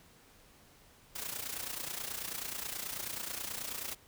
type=noise with amplitude modulation; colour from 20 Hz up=white; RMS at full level=-37 dBFS; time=1.15-3.95 s; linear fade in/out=10 ms; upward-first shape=sine; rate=29.3 Hz; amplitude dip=70%; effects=pink hiss -61 dBFS RMS until 4.07 s